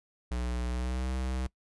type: tone with pitch glide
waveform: square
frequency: 60.9 to 64.08 Hz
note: B1 to C2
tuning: -24 to -35 cents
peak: -31 dBFS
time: 0.31-1.47 s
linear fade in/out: 5 ms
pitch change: +89 cents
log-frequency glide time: 0.68-1.07 s
effects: noise-tail reverb RT60 0.1 s tail -21 dB re dry + resampled to 24000 Hz